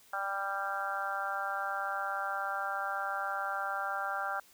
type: harmonic tone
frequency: 196.9 Hz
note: G3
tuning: 8 cents sharp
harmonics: 3 / 4 / 5 / 6 / 7 / 8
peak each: -43 / -37 / -46 / -42 / -36 / -40 dBFS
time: 0.13-4.4 s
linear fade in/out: 5 ms
effects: white hiss -61 dBFS RMS until 4.53 s